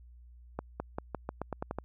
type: accelerating click train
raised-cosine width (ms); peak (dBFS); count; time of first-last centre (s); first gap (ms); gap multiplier
1; -20; 10; 0.59-1.786; 210; 0.88
effects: added 60 Hz sine -51 dBFS peak until 1.84 s